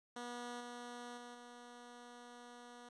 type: tone with level steps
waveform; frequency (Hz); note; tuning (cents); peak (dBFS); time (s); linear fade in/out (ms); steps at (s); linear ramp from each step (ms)
10% pulse; 242.1; B3; -34; -36 / -39 / -42 / -45; 0.16-2.89; 5; 0.6 / 1.17 / 1.34; 10
effects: resampled to 22050 Hz + 13-bit